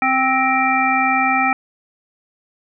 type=harmonic tone with a mistuned harmonic; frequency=261.6 Hz; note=C4; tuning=in tune; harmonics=1 / 3 / 5 / 7 / 9; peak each=-23 / -18 / -20 / -24 / -19 dBFS; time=0.02-1.53 s; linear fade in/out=2 ms; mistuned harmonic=7; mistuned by=+40 cents; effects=none